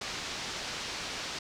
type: low-pass noise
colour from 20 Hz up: white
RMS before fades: -38 dBFS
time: 0.01-1.39 s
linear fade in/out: 5 ms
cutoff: 5700 Hz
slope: 24 dB/octave
effects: none